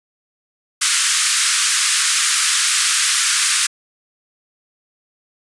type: band-pass noise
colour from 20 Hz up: white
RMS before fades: -17 dBFS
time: 0.81-3.67 s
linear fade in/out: 10 ms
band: 1200 to 10000 Hz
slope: 48 dB/octave
effects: resampled to 24000 Hz